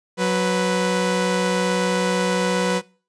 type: tone pair together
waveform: sawtooth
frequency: 184.5 / 494.7 Hz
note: F#3 / B4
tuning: -5 / +3 cents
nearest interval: octave + perfect fourth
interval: 1708 cents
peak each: -17 dBFS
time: 0.17-2.82 s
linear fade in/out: 50 ms
effects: noise-tail reverb RT60 0.4 s tail -23 dB re dry + resampled to 22050 Hz